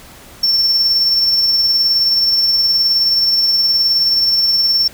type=tone with tremolo; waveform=triangle; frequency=5420 Hz; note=E8; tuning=47 cents sharp; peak=-8 dBFS; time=0.43-4.88 s; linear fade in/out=5 ms; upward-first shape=triangle; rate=19 Hz; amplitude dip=35%; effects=pink hiss -39 dBFS RMS until 4.93 s